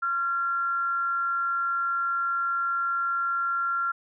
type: tone with amplitude modulation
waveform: sine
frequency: 1375 Hz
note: F6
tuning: 27 cents flat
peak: -22 dBFS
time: 0.02-3.92 s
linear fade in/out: 10 ms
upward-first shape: sine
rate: 295 Hz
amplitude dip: 40%
effects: none